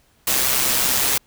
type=noise with amplitude modulation; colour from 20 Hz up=white; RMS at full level=-17 dBFS; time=0.27-1.18 s; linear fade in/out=5 ms; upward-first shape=sine; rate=131 Hz; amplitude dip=45%; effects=pink hiss -59 dBFS RMS until 1.26 s